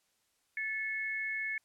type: tone pair together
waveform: sine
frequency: 1743.1 / 2188 Hz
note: A6 / C#7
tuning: -17 / -23 cents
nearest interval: major third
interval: 394 cents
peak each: -37 / -35 dBFS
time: 0.57-1.58 s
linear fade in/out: 2 ms
effects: white hiss -75 dBFS RMS until 1.64 s + low-pass 11000 Hz 12 dB/octave